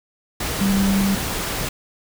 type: tone in noise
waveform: sine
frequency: 196 Hz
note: G3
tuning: in tune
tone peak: -16 dBFS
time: 0.61-1.15 s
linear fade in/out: 5 ms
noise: pink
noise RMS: -25 dBFS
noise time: 0.4-1.69 s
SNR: +6 dB
effects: none